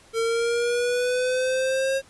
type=linear sweep; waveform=square; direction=up; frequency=452.2 to 541 Hz; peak=-22 dBFS; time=0.13-2.02 s; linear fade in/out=50 ms; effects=pink hiss -53 dBFS RMS until 2.09 s + resampled to 24000 Hz